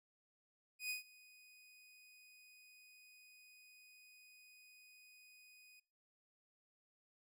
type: tone with ADSR envelope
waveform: sawtooth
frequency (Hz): 2489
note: D#7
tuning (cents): 0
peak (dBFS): -35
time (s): 0.79-5.8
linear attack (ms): 110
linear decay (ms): 130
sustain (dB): -23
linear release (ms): 7
effects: noise-tail reverb RT60 0.6 s tail -25 dB re dry